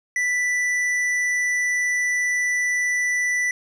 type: tone with hard clipping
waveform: sine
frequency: 1977 Hz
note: B6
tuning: 1 cent sharp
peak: -21 dBFS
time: 0.16-3.51 s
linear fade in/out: 2 ms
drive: 8 dB
effects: none